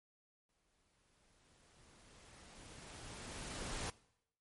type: noise with exponential growth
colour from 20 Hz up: pink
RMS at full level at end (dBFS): -41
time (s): 0.49-3.9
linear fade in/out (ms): 2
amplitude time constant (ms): 740
effects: noise-tail reverb RT60 0.8 s tail -21 dB re dry + MP3 48 kbps